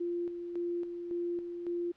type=tone with tremolo; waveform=sine; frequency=347 Hz; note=F4; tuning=11 cents flat; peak=-31 dBFS; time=0-1.92 s; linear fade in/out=10 ms; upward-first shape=square; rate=1.8 Hz; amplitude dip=50%; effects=pink hiss -68 dBFS RMS until 1.96 s + low-pass 4000 Hz 12 dB/octave